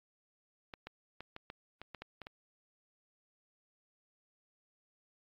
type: clicks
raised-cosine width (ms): 0.3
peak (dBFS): -28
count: 10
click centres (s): 0.738 / 0.87 / 1.206 / 1.364 / 1.501 / 1.816 / 1.947 / 2.02 / 2.217 / 2.269
effects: low-pass 5000 Hz 12 dB/octave + AAC 48 kbps